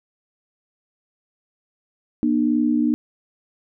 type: tone pair together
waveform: sine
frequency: 239.2 / 301.4 Hz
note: A#3 / D4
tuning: +45 / +45 cents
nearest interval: major third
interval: 400 cents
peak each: -19 dBFS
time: 2.23-2.94 s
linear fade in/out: 0 ms
effects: none